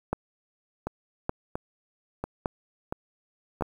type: two click trains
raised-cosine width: 1 ms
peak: -12 / -16 dBFS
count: 4 / 5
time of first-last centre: 0.13-3.622 / 0.87-3.61 s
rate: 0.859 / 1.46 Hz
effects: 8-bit